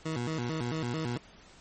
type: tone with vibrato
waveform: 20% pulse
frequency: 138.59 Hz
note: C#3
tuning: in tune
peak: -26 dBFS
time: 0.05-1.18 s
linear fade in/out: 10 ms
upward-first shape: square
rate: 4.5 Hz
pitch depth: 240 cents each way
effects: pink hiss -55 dBFS RMS until 1.6 s + MP3 32 kbps

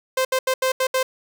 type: tone bursts at uneven times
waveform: sawtooth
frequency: 520 Hz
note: C5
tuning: 11 cents flat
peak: -14 dBFS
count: 6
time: 0.17-0.25 / 0.32-0.39 / 0.47-0.54 / 0.62-0.72 / 0.8-0.87 / 0.94-1.03 s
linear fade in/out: 5 ms
effects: none

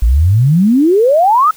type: exponential sweep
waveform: sine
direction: up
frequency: 52.3 to 1318.5 Hz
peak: -6 dBFS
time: 0.02-1.51 s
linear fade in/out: 5 ms
effects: white hiss -41 dBFS RMS until 1.56 s

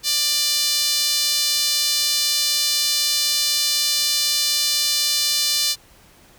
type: tone with high-pass filter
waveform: sawtooth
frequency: 592 Hz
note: D5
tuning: 14 cents sharp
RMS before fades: -20 dBFS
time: 0.03-5.76 s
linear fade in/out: 50 ms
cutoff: 4300 Hz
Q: 2.4
effects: pink hiss -51 dBFS RMS until 6.38 s

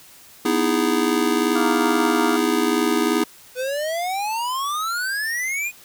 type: chord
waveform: square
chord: E major seventh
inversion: second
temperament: just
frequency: 247.2 / 309 / 329.6 / 412 Hz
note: B3 / D#4 / E4 / G#4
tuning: +2 / -12 / 0 / -14 cents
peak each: -24 dBFS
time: 0.45-3.24 s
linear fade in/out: 5 ms
type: harmonic tone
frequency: 233.1 Hz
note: A#3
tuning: in tune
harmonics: 3 / 4 / 5 / 6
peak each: -29 / -28 / -29 / -28 dBFS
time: 1.55-2.37 s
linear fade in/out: 10 ms
type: exponential sweep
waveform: square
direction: up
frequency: 493.9 to 2500 Hz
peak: -23 dBFS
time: 3.55-5.72 s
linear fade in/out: 50 ms
effects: white hiss -47 dBFS RMS until 5.84 s

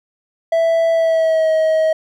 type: tone with pitch glide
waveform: triangle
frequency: 660 to 634.6 Hz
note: E5 to D#5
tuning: +2 to +34 cents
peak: -10 dBFS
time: 0.52-1.93 s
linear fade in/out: 5 ms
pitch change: -68 cents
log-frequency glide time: 0.92-1.51 s
effects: none

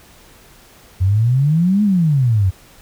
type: exponential two-way sweep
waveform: sine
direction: up then down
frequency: 89.5 to 213.8 to 89.5 Hz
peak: -11 dBFS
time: 1-2.51 s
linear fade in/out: 20 ms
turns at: 1.83 s
effects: pink hiss -46 dBFS RMS until 2.81 s

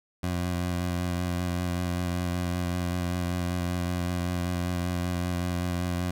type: tone with vibrato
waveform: 20% pulse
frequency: 88.5 Hz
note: F2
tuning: 23 cents sharp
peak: -22 dBFS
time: 0.23-6.11 s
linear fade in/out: 5 ms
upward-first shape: sine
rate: 5.2 Hz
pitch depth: 21 cents each way
effects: none

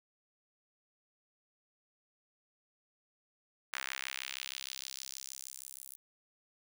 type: tone with high-pass filter sweep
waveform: sawtooth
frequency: 66.4 Hz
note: C2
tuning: 26 cents sharp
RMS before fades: -44 dBFS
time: 3.73-5.96 s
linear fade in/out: 0 ms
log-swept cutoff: 1600 to 11000 Hz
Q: 1.5
effects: none

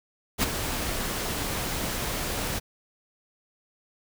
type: noise with ADSR envelope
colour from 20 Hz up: pink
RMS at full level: -21 dBFS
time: 0.38-2.6 s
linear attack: 49 ms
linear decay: 17 ms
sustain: -9 dB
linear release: 23 ms
effects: none

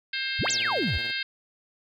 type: harmonic tone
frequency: 530 Hz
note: C5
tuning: 22 cents sharp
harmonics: 3 / 4 / 5 / 6 / 7 / 8 / 9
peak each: -33 / -34 / -35 / -36 / -36 / -37 / -38 dBFS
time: 0.13-1.23 s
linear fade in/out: 5 ms
type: exponential two-way sweep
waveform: sine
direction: up then down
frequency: 62.7 to 7902 to 62.7 Hz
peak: -25 dBFS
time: 0.39-0.98 s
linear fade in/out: 5 ms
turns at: 0.51 s
type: tone with tremolo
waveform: 10% pulse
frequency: 116.7 Hz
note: A#2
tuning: 2 cents sharp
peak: -32 dBFS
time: 0.43-1.12 s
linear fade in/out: 20 ms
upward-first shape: square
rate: 18 Hz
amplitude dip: 45%
effects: none

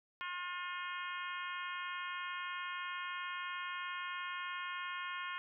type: harmonic tone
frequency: 356.9 Hz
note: F4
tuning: 38 cents sharp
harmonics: 3 / 4 / 5 / 6 / 7 / 8 / 9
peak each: -43 / -45 / -47 / -49 / -50 / -51 / -52 dBFS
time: 0.21-5.38 s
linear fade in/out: 0 ms
effects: none

